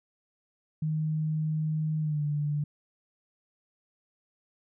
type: tone with pitch glide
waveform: sine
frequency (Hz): 155.56 to 147.51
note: D#3 to D3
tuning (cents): 0 to +8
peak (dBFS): -26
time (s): 0.82-2.64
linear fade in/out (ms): 5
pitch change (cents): -92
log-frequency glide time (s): 2-2.23
effects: none